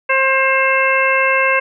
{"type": "harmonic tone", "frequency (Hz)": 532, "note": "C5", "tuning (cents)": 29, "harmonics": [1, 2, 3, 4, 5], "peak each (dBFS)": [-18, -18, -18, -18, -18], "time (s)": [0.09, 1.6], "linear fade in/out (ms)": 10, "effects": []}